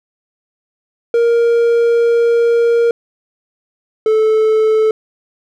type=tone pair in turn; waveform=triangle; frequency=467.9 / 436.6 Hz; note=A#4 / A4; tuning=+6 / -13 cents; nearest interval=minor second; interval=119 cents; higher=first; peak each=-7 dBFS; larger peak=neither; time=1.14-2.91 / 4.06-4.91 s; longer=first; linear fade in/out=2 ms; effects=none